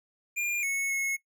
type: tone with pitch steps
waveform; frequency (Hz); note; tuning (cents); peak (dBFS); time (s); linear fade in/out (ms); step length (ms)
square; 2406 / 2201 / 2181; D7 / C#7 / C#7; +41 / -13 / -29; -28; 0.36-1.17; 20; 270
effects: noise-tail reverb RT60 0.1 s tail -19 dB re dry